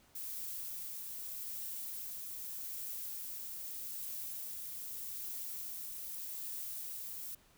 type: noise with tremolo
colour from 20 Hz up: violet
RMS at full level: -42 dBFS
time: 0.15-7.35 s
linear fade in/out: 5 ms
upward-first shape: triangle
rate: 0.82 Hz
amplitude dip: 25%
effects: pink hiss -66 dBFS RMS until 7.57 s